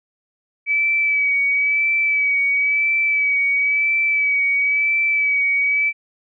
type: tone with vibrato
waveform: sine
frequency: 2289 Hz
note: D7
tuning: 45 cents flat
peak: -15 dBFS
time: 0.66-5.93 s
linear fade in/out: 50 ms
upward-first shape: sine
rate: 0.98 Hz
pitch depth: 30 cents each way
effects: none